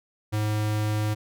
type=tone; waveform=square; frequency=106.5 Hz; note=G#2; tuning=44 cents sharp; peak=-24 dBFS; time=0.32-1.15 s; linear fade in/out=20 ms; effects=none